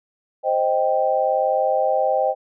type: chord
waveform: sine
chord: C minor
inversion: none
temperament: equal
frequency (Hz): 523.3 / 622.3 / 784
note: C5 / Eb5 / G5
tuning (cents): 0 / 0 / 0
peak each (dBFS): -21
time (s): 0.43-2.35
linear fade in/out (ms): 50
effects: none

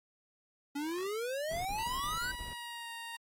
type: exponential sweep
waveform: square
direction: up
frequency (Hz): 278.8 to 1570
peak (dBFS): -35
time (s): 0.75-2.32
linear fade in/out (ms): 10
type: noise bursts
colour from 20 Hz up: brown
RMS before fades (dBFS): -45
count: 6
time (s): 1.51-2.53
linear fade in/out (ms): 0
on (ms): 140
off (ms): 36
type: tone with pitch glide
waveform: 15% pulse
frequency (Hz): 976 to 929.8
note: B5 to A#5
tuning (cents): -21 to -5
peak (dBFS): -35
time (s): 1.78-3.17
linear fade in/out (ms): 10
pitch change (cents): -84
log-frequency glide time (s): 2.28-2.91
effects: AAC 48 kbps

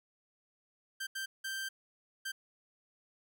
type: tone bursts at uneven times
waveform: sawtooth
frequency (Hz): 1568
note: G6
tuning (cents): 0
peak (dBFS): -33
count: 4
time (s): 1-1.07 / 1.15-1.26 / 1.44-1.69 / 2.25-2.32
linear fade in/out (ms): 10
effects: none

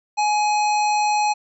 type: harmonic tone with a mistuned harmonic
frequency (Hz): 840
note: G#5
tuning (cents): +19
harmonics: 1 / 3 / 5 / 7 / 9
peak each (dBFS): -17 / -27 / -31 / -34 / -36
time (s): 0.17-1.34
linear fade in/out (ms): 20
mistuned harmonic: 9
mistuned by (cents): -25
effects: none

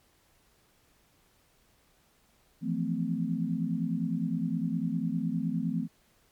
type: chord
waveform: sine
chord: F major seventh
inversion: third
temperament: equal with one note detuned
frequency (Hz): 164.81 / 174.61 / 220 / 255.7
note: E3 / F3 / A3 / C4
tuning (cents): 0 / 0 / 0 / -40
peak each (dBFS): -33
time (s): 2.61-5.88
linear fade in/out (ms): 50
effects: pink hiss -66 dBFS RMS until 6.31 s + MP3 96 kbps

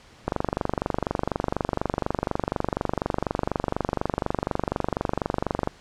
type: click train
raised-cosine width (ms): 1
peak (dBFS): -9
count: 131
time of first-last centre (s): 0.28-5.674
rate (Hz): 24.1
effects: pink hiss -51 dBFS RMS until 5.8 s + low-pass 6000 Hz 12 dB/octave

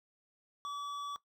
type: tone with hard clipping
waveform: triangle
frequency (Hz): 1146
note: D6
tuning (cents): -43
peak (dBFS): -39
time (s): 0.65-1.16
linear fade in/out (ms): 0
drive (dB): 13
effects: noise-tail reverb RT60 0.1 s tail -17 dB re dry

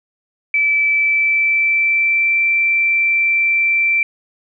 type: tone with pitch glide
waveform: sine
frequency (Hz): 2313 to 2343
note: D7 to D7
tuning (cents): -27 to -5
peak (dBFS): -12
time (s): 0.54-4.03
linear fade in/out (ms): 2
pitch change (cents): +22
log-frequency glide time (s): 0.84-2.42
effects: none

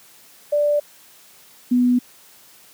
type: tone pair in turn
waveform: sine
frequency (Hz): 587.3 / 246.9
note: D5 / B3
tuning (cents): 0 / 0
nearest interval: octave + minor third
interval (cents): 1500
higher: first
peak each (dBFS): -15 / -13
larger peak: second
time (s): 0.52-0.8 / 1.71-1.99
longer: neither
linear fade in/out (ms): 10
effects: white hiss -49 dBFS RMS until 2.73 s + high-pass 100 Hz 12 dB/octave

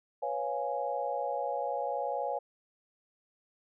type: chord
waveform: sine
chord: C# dominant seventh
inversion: third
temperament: equal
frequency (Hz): 493.9 / 554.4 / 698.5 / 830.6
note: B4 / C#5 / E#5 / G#5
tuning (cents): 0 / 0 / 0 / 0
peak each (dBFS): -38 / -35 / -37 / -35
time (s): 0.22-2.39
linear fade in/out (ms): 10
effects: none

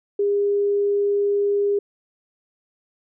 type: tone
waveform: sine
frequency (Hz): 405.4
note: G#4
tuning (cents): -42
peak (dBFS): -17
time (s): 0.19-1.79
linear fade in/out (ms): 5
effects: none

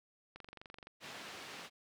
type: click train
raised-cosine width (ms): 0.3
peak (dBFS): -34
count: 13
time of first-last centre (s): 0.36-0.871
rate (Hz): 23.5
type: band-pass noise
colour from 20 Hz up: white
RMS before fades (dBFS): -49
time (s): 1-1.7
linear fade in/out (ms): 50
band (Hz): 140 to 3400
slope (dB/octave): 12
effects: none

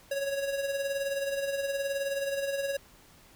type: tone with tremolo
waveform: square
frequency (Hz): 554.4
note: C#5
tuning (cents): 0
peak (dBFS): -28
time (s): 0.11-2.77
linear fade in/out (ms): 5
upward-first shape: sine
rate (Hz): 19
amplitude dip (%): 50
effects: pink hiss -57 dBFS RMS until 3.35 s

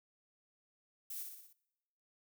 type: noise with echo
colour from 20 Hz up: violet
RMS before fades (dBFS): -44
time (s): 1.1-1.23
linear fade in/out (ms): 5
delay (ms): 60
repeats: 5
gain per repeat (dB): -4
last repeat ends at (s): 1.53
effects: noise-tail reverb RT60 1.0 s tail -24 dB re dry

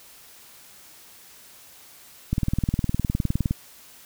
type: click train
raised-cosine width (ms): 5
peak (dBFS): -10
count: 24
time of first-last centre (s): 2.33-3.509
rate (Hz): 19.5
effects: white hiss -49 dBFS RMS until 4.05 s

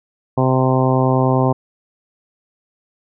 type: harmonic tone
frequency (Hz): 130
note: C3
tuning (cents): -11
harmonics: 1 / 2 / 3 / 4 / 5 / 6 / 7 / 8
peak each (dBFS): -16 / -19 / -21 / -22 / -23 / -24 / -24 / -25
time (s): 0.37-1.53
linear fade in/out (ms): 10
effects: none

